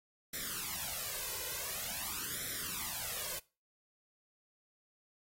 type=noise with flanger; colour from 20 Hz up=white; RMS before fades=-40 dBFS; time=0.33-3.39 s; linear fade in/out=5 ms; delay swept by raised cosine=0.53 to 2.03 ms; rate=0.47 Hz; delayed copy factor=+0.95; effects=noise-tail reverb RT60 0.3 s tail -21 dB re dry + AAC 48 kbps